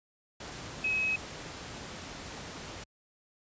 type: tone in noise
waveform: sine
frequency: 2553 Hz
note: D#7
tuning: 44 cents sharp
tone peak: -27 dBFS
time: 0.84-1.16 s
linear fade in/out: 5 ms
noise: pink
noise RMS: -42 dBFS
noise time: 0.4-2.84 s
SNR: +12 dB
effects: high-pass 60 Hz 12 dB/octave + resampled to 16000 Hz